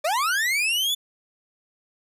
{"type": "linear sweep", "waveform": "40% pulse", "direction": "up", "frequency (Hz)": [567, 3520], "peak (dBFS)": -20, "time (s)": [0.04, 0.95], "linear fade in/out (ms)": 10, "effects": ["resampled to 32000 Hz"]}